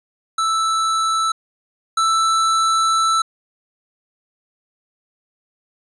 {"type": "tone pair in turn", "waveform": "square", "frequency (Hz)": [1318.5, 1323.4], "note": ["E6", "E6"], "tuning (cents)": [0, 6], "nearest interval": "unison", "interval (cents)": 6, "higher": "second", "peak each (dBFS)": [-17, -15], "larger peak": "second", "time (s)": [[0.38, 1.32], [1.97, 3.22]], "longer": "second", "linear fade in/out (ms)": 5, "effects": ["resampled to 22050 Hz"]}